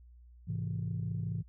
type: chord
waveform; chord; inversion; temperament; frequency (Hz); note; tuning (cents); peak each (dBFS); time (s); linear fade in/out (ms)
sine; Ab augmented; none; equal with one note detuned; 105.95 / 130.81 / 164.81; Ab2 / C3 / E3; +35 / 0 / 0; -35 / -38 / -36; 0.47-1.43; 20
effects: tanh soft clip ceiling -26 dBFS + added 60 Hz sine -53 dBFS peak until 1.48 s